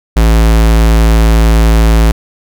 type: tone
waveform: square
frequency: 55.4 Hz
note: A1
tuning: 13 cents sharp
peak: -5 dBFS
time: 0.16-2.12 s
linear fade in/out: 10 ms
effects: none